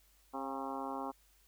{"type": "harmonic tone with a mistuned harmonic", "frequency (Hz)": 135, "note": "C#3", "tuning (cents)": -45, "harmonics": [2, 3, 4, 5, 6, 7, 8, 9, 10], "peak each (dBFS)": [-43, -48, -47, -48, -43, -46, -45, -52, -53], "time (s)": [0.33, 1.12], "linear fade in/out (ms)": 20, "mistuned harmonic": 5, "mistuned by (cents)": 69, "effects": ["added 50 Hz sine -68 dBFS peak until 1.47 s", "white hiss -69 dBFS RMS until 1.47 s"]}